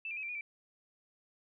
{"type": "tone with pitch steps", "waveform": "sine", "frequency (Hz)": [2644, 2387, 2553, 2354, 2453, 2329], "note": ["E7", "D7", "D#7", "D7", "D#7", "D7"], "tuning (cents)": [5, 28, 44, 3, -25, -15], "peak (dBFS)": -37, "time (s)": [0.05, 0.41], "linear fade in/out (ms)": 2, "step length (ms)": 60, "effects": []}